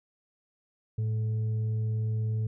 sine tone with frequency modulation, 110 Hz, A2, in tune, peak -26 dBFS, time 0.98-2.47 s, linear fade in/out 5 ms, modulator 323 Hz, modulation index 0.2, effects none

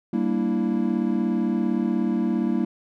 triangle chord, E half-diminished seventh, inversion first, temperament equal, 196 / 233.1 / 293.7 / 329.6 Hz, G3 / Bb3 / D4 / E4, 0 / 0 / 0 / 0 cents, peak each -24 / -22 / -28 / -25 dBFS, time 0.13-2.65 s, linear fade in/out 5 ms, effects none

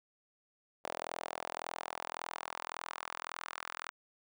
sawtooth tone with high-pass filter sweep, 41.79 Hz, E1, 24 cents sharp, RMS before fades -43 dBFS, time 0.84-3.9 s, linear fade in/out 0 ms, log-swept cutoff 630 to 1300 Hz, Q 2.1, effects none

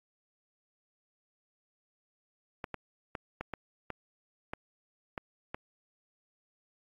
clicks, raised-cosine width 0.5 ms, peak -21 dBFS, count 9, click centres 2.642 / 2.743 / 3.152 / 3.41 / 3.537 / 3.903 / 4.535 / 5.178 / 5.545 s, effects AAC 48 kbps

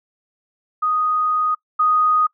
sine tone pair in turn, 1244 / 1244 Hz, D#6 / D#6, -1 / -1 cents, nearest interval unison, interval 0 cents, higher neither, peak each -16 / -13 dBFS, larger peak second, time 0.82-1.55 / 1.79-2.27 s, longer first, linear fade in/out 10 ms, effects noise-tail reverb RT60 0.1 s tail -24 dB re dry

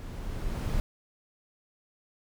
brown noise with level ramp, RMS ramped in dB -39 to -28 dBFS, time 0-0.8 s, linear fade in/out 0 ms, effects none

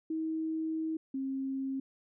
sine tone pair in turn, 319 / 268.2 Hz, D#4 / C4, +43 / +43 cents, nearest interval minor third, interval 300 cents, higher first, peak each -31 / -32 dBFS, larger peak first, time 0.1-0.97 / 1.14-1.8 s, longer first, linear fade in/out 5 ms, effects none

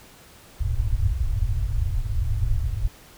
pink low-pass noise, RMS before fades -23 dBFS, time 0.6-2.88 s, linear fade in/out 5 ms, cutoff 120 Hz, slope 96 dB/octave, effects pink hiss -49 dBFS RMS until 3.17 s

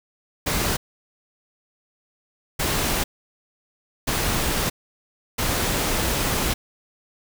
pink noise bursts at uneven times, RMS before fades -23 dBFS, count 4, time 0.46-0.77 / 2.59-3.04 / 4.07-4.7 / 5.38-6.54 s, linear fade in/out 10 ms, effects none

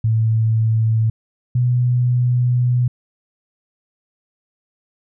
sine tone pair in turn, 111.6 / 123.4 Hz, A2 / B2, +25 / -1 cents, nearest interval major second, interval 174 cents, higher second, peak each -13 dBFS, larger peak neither, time 0.04-1.1 / 1.55-2.88 s, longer second, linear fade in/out 5 ms, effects none

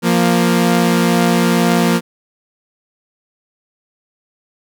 sawtooth tone pair together, 174.61 / 233.5 Hz, F3 / A#3, 0 / +3 cents, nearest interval perfect fourth, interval 503 cents, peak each -10 dBFS, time 0.02-2.01 s, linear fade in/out 50 ms, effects none

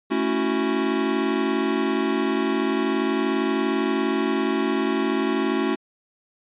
square chord, F# minor seventh, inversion first, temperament equal, 220 / 277.2 / 329.6 / 370 Hz, A3 / C#4 / E4 / F#4, 0 / 0 / 0 / 0 cents, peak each -28 / -26 / -28 / -26 dBFS, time 0.1-5.76 s, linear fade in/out 20 ms, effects resampled to 8000 Hz

